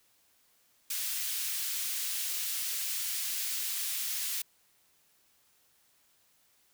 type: high-pass noise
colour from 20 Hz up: white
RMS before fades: -34 dBFS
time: 0.9-4.42 s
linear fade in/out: 5 ms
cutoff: 2300 Hz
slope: 12 dB/octave
effects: white hiss -68 dBFS RMS until 6.73 s